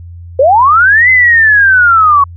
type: linear two-way sweep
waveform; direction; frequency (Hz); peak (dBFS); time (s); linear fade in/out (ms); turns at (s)
sine; up then down; 493.9 to 2060 to 1101; -3; 0.39-2.24; 5; 1.1
effects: added 86 Hz sine -26 dBFS peak until 2.36 s